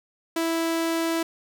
sawtooth tone, 329.6 Hz, E4, in tune, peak -19 dBFS, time 0.36-1.23 s, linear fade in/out 5 ms, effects none

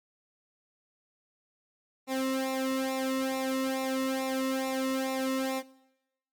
sawtooth tone with flanger, 263.9 Hz, C4, 15 cents sharp, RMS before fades -30 dBFS, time 2.07-5.63 s, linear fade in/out 50 ms, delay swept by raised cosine 0.63 to 1.3 ms, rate 2.3 Hz, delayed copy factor -0.85, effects noise-tail reverb RT60 0.9 s tail -20 dB re dry + MP3 96 kbps

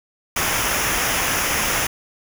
pink noise with comb filter, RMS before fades -21 dBFS, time 0.36-1.87 s, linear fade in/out 5 ms, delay 0.24 ms, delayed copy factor -0.65, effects none

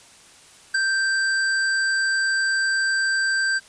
square tone with ADSR envelope, 1568 Hz, G6, in tune, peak -17 dBFS, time 0.74-3.6 s, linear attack 9 ms, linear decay 12 ms, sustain -3 dB, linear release 30 ms, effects white hiss -49 dBFS RMS until 3.68 s + resampled to 22050 Hz

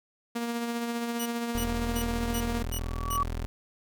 sawtooth tone with tremolo, 235.1 Hz, A#3, 15 cents sharp, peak -24 dBFS, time 0.35-2.63 s, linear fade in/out 10 ms, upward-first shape triangle, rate 15 Hz, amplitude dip 40%
10% pulse tone bursts, 2936 Hz, F#7, 14 cents flat, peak -25 dBFS, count 6, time 1.19-3.172 s, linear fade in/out 10 ms, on 72 ms, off 310 ms
25% pulse tone, 41.2 Hz, E1, in tune, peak -27 dBFS, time 1.55-3.46 s, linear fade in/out 0 ms
sine tone with exponential growth, 1138 Hz, C#6, 45 cents sharp, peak -22 dBFS, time 2.72-3.23 s, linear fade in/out 5 ms, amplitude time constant 110 ms
effects none

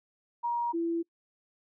sine tone pair in turn, 948 / 335.2 Hz, A#5 / E4, +29 / +29 cents, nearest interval octave + tritone, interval 1800 cents, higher first, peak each -27 dBFS, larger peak neither, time 0.43-0.73 / 0.73-1.03 s, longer neither, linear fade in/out 20 ms, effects noise-tail reverb RT60 0.1 s tail -25 dB re dry

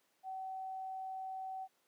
sine tone, 760 Hz, F#5, 46 cents sharp, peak -40 dBFS, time 0.23-1.68 s, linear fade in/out 50 ms, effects pink hiss -75 dBFS RMS until 1.87 s + high-pass 300 Hz 12 dB/octave

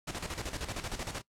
pink noise with tremolo, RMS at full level -36 dBFS, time 0.07-1.22 s, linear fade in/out 10 ms, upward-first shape square, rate 13 Hz, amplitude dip 65%, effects noise-tail reverb RT60 0.1 s tail -20 dB re dry + low-pass 9000 Hz 12 dB/octave

